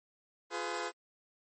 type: chord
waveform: 15% pulse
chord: F diminished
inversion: none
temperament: just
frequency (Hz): 349.2 / 419.1 / 502.9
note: F4 / Ab4 / Cb5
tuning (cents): 0 / +16 / +31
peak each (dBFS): -33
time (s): 0.5-0.92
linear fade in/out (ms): 50
effects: MP3 32 kbps